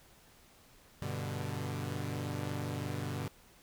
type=chord; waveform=sawtooth; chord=G major; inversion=none; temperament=equal; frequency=98 / 123.47 / 146.83 Hz; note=G2 / B2 / D3; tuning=0 / 0 / 0 cents; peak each=-36 / -36 / -36 dBFS; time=1.02-3.28 s; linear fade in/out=0 ms; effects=pink hiss -61 dBFS RMS until 3.62 s